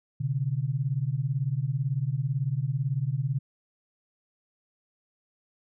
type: beating tone pair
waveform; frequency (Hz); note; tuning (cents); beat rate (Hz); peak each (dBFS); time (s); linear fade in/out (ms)
sine; 126.1 / 144.1; B2 / D3; +36 / -33; 18; -28; 0.2-3.39; 10
effects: none